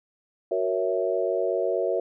sine chord, F# dominant seventh, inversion none, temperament equal, 370 / 466.2 / 554.4 / 659.3 Hz, F#4 / A#4 / C#5 / E5, 0 / 0 / 0 / 0 cents, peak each -28 dBFS, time 0.51-2 s, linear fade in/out 5 ms, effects none

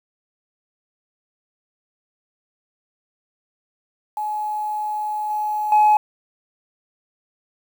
sine tone with level steps, 847 Hz, G#5, 34 cents sharp, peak -22 / -20 / -9 dBFS, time 4.17-5.97 s, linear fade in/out 2 ms, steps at 5.3 / 5.72 s, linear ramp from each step 2 ms, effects tanh soft clip ceiling -9 dBFS + 7-bit

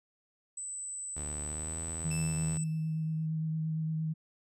sine tone, 8010 Hz, B8, 23 cents sharp, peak -37 dBFS, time 0.57-2.64 s, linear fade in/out 5 ms
sawtooth tone with pitch glide, 74.3 to 81.49 Hz, D2 to E2, +21 to -19 cents, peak -35 dBFS, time 1.16-2.58 s, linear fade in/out 10 ms, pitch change +160 cents, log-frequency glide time 1.45-1.81 s
sine tone with vibrato, 158.4 Hz, D#3, 31 cents sharp, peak -30 dBFS, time 2.04-4.14 s, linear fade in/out 20 ms, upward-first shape triangle, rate 8.7 Hz, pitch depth 18 cents each way
sawtooth tone with exponential decay, 2637 Hz, E7, in tune, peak -36 dBFS, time 2.11-3.26 s, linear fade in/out 1 ms, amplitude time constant 250 ms
effects resampled to 32000 Hz

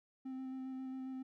triangle tone with vibrato, 261.6 Hz, C4, in tune, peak -39 dBFS, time 0.25-1.23 s, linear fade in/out 10 ms, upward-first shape square, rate 7.4 Hz, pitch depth 10 cents each way, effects none

